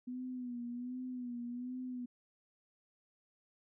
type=tone with vibrato; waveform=sine; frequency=246.9 Hz; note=B3; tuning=in tune; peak=-39 dBFS; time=0.07-2.06 s; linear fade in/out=10 ms; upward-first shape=sine; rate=1.3 Hz; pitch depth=55 cents each way; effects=none